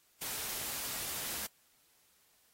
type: noise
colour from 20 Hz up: white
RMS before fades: -39 dBFS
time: 0.21-1.47 s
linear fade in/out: 10 ms
effects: white hiss -69 dBFS RMS until 2.53 s + AAC 48 kbps